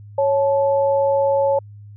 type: tone pair together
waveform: sine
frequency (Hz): 553 / 869.5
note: C#5 / A5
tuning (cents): -4 / -21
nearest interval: minor sixth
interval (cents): 783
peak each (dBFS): -15 / -22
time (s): 0.18-1.59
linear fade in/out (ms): 5
effects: added 103 Hz sine -37 dBFS peak until 1.96 s